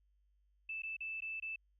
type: tone with dropouts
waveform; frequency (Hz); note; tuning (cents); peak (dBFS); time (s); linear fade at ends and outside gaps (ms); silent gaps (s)
sine; 2637; E7; 0; -39; 0.69-1.56; 5; 0.821-0.833 / 0.967-1.005 / 1.206-1.22 / 1.4-1.423
effects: added 50 Hz sine -70 dBFS peak until 1.79 s